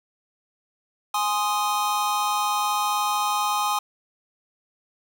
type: chord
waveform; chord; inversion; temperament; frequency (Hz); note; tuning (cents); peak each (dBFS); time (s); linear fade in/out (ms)
square; Ab major; none; equal; 830.6 / 1046.5 / 1244.5; Ab5 / C6 / Eb6; 0 / 0 / 0; -26 / -28 / -27; 1.14-3.79; 5
effects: 8-bit